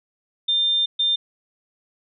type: tone bursts at uneven times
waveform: sine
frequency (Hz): 3600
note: A7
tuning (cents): +39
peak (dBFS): -17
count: 2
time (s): 0.48-0.86 / 0.99-1.16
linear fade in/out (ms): 10
effects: none